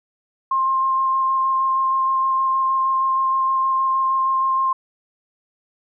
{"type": "tone with vibrato", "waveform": "sine", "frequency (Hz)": 1060, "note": "C6", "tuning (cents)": 22, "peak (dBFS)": -16, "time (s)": [0.51, 4.73], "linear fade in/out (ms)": 5, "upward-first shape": "square", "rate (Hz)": 6.4, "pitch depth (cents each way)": 8, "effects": []}